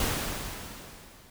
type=noise with level ramp; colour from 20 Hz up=pink; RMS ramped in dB=-27 to -55 dBFS; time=0-1.3 s; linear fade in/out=2 ms; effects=none